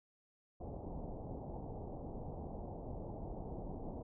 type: low-pass noise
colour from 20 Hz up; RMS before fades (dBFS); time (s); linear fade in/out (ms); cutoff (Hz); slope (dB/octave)
pink; -45; 0.6-4.03; 10; 850; 48
effects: none